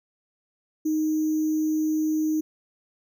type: tone with sample-and-hold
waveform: sine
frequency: 311.1 Hz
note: D#4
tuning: in tune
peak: -21 dBFS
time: 0.85-2.41 s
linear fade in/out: 10 ms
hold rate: 6300 Hz
effects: none